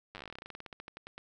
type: slowing click train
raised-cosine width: 0.3 ms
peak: -28 dBFS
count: 26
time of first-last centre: 0.15-1.18 s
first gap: 9 ms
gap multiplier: 1.11
effects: none